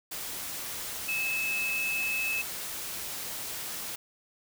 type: tone in noise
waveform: sine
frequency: 2600 Hz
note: E7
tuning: 24 cents flat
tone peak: -28 dBFS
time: 1.08-2.42 s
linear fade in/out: 10 ms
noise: white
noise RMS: -37 dBFS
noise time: 0.11-3.96 s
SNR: +6 dB
effects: none